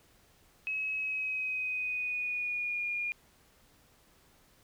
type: tone with pitch glide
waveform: sine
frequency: 2564 to 2424 Hz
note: E7 to D#7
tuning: -49 to -46 cents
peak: -31 dBFS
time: 0.67-3.12 s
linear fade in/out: 0 ms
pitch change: -97 cents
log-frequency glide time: 0.94-2.88 s
effects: pink hiss -64 dBFS RMS until 4.63 s